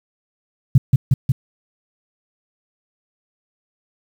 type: tone with echo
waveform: sine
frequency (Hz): 130.81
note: C3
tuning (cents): 0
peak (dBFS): -5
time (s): 0.75-0.78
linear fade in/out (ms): 5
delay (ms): 180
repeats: 3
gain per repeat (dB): -2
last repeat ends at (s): 1.32
effects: 7-bit